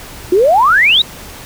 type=exponential sweep; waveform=sine; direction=up; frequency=343.1 to 3953 Hz; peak=-6 dBFS; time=0.32-1.02 s; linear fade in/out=5 ms; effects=pink hiss -32 dBFS RMS until 1.45 s